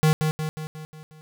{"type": "tone with echo", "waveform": "square", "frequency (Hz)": 155.56, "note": "D#3", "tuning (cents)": 0, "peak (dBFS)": -16, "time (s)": [0.03, 0.13], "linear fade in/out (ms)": 0, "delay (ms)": 180, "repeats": 6, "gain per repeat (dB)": -5, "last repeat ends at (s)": 1.21, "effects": []}